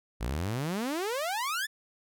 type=exponential sweep; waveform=sawtooth; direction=up; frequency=51.91 to 1801 Hz; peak=-26 dBFS; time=0.2-1.67 s; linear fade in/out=20 ms; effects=none